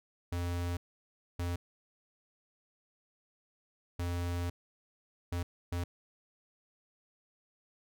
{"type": "tone bursts at uneven times", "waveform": "square", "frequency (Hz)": 87.31, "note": "F2", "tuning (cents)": 0, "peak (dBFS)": -33, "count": 5, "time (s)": [[0.32, 0.77], [1.39, 1.56], [3.99, 4.5], [5.32, 5.43], [5.72, 5.84]], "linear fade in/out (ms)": 5, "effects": []}